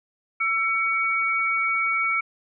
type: tone pair together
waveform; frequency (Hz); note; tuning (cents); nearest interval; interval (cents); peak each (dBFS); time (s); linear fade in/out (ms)
sine; 1336 / 2247; E6 / C#7; +23 / +23; major sixth; 900; -25 / -22; 0.4-2.21; 10
effects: none